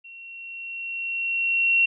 sine tone with level ramp, 2731 Hz, F7, 39 cents flat, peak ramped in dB -41 to -15 dBFS, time 0.04-1.86 s, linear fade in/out 10 ms, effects none

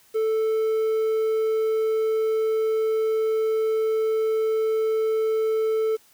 triangle tone with quantisation, 440 Hz, A4, in tune, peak -18 dBFS, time 0.14-5.97 s, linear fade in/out 20 ms, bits 8, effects white hiss -57 dBFS RMS until 6.13 s

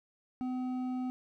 sine tone with hard clipping, 253.8 Hz, B3, 47 cents sharp, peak -34 dBFS, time 0.41-1.1 s, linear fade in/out 0 ms, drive 7 dB, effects none

